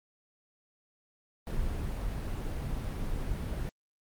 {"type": "noise", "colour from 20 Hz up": "brown", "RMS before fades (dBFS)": -33, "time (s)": [1.47, 3.69], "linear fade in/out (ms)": 0, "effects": ["Opus 24 kbps"]}